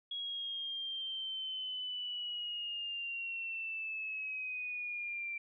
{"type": "linear sweep", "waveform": "sine", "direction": "down", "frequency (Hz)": [3322, 2349], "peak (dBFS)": -37, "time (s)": [0.11, 5.38], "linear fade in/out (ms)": 5, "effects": []}